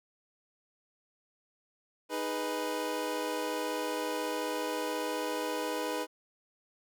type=chord; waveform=25% pulse; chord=G# minor; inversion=second; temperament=equal; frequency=311.1 / 415.3 / 493.9 Hz; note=D#4 / G#4 / B4; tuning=0 / 0 / 0 cents; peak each=-33 / -35 / -31 dBFS; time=2.09-6.07 s; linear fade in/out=50 ms; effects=none